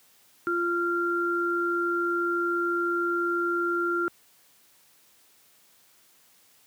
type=tone pair together; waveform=sine; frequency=345.8 / 1383 Hz; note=F4 / F6; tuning=-17 / -17 cents; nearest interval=2 octaves; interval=2400 cents; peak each=-27 / -26 dBFS; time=0.47-4.08 s; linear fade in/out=0 ms; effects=white hiss -60 dBFS RMS until 6.66 s + high-pass 100 Hz 12 dB/octave